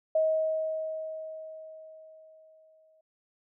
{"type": "tone with exponential decay", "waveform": "sine", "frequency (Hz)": 633, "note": "D#5", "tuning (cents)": 30, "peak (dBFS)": -21, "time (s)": [0.15, 3.01], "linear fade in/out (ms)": 5, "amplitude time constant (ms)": 620, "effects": []}